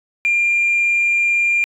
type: tone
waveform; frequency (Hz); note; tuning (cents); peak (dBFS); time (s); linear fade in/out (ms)
sine; 2394; D7; +33; -12; 0.25-1.64; 0
effects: tanh soft clip ceiling -10 dBFS